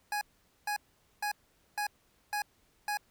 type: tone bursts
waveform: 25% pulse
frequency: 830.6 Hz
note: G#5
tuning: in tune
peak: -27 dBFS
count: 6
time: 0.12-2.972 s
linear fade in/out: 2 ms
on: 92 ms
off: 460 ms
effects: pink hiss -69 dBFS RMS until 3.1 s